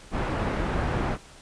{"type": "low-pass noise", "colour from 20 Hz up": "pink", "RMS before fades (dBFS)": -27, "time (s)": [0.11, 1.18], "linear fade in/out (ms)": 50, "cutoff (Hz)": 1600, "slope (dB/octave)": 12, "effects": ["pink hiss -49 dBFS RMS until 1.41 s", "resampled to 22050 Hz"]}